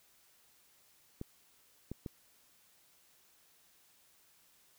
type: clicks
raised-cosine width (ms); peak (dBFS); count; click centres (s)
3; -27; 3; 1.214 / 1.916 / 2.062
effects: white hiss -67 dBFS RMS until 4.78 s